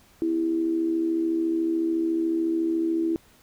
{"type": "tone with amplitude modulation", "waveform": "sine", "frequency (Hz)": 329.6, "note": "E4", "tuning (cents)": 0, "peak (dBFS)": -19, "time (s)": [0.22, 3.16], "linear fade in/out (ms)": 0, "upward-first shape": "sine", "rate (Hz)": 73.9, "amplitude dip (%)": 55, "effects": ["pink hiss -57 dBFS RMS until 3.42 s"]}